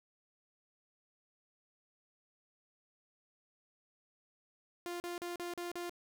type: tone bursts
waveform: sawtooth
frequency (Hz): 349.2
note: F4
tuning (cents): 0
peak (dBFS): -35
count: 6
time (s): 4.86-5.895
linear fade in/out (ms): 0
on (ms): 140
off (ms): 39
effects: none